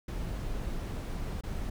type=noise with dropouts; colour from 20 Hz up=brown; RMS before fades=-35 dBFS; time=0.08-1.7 s; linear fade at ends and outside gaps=5 ms; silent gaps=1.411-1.435 s; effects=none